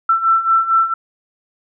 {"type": "beating tone pair", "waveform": "sine", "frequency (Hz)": [1335, 1339.4], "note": ["E6", "E6"], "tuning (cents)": [22, 27], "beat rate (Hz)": 4.4, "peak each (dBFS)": [-17, -13], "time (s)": [0.09, 0.94], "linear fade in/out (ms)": 5, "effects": []}